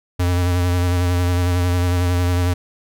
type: tone with vibrato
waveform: square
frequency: 88.8 Hz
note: F2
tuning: 29 cents sharp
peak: -16 dBFS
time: 0.19-2.54 s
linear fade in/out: 10 ms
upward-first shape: sine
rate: 11 Hz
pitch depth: 28 cents each way
effects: none